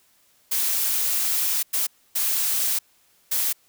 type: noise bursts at uneven times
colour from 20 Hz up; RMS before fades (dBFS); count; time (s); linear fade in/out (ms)
blue; -23; 4; 0.51-1.63 / 1.73-1.87 / 2.15-2.79 / 3.31-3.53; 10
effects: white hiss -61 dBFS RMS until 3.68 s